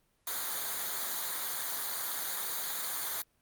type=noise with comb filter; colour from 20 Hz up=white; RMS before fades=-35 dBFS; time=0.27-3.22 s; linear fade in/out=2 ms; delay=0.37 ms; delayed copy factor=-0.75; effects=pink hiss -73 dBFS RMS until 3.41 s + Opus 32 kbps